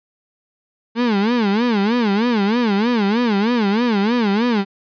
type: tone with vibrato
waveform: 35% pulse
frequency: 220 Hz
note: A3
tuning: in tune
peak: -13 dBFS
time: 0.95-4.65 s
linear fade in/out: 50 ms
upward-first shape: sine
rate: 3.2 Hz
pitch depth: 200 cents each way
effects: resampled to 11025 Hz